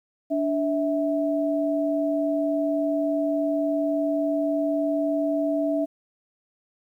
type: tone pair together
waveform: sine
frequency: 291.3 / 652.2 Hz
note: D4 / E5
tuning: -14 / -19 cents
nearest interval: octave + major second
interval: 1395 cents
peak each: -24 dBFS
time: 0.3-5.86 s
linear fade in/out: 20 ms
effects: 10-bit